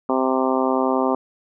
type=harmonic tone; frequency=130.81 Hz; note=C3; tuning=in tune; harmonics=2 / 3 / 4 / 5 / 6 / 7 / 8 / 9; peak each=-22 / -24 / -25 / -26 / -27 / -27 / -28 / -29 dBFS; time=0.09-1.15 s; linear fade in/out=2 ms; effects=none